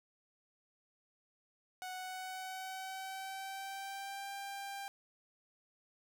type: tone with pitch glide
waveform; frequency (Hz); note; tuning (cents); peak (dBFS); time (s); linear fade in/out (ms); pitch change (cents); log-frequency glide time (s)
sawtooth; 740 to 793.1; F#5 to G5; 0 to +20; -38; 1.82-4.88; 0; +120; 1.93-4.31
effects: none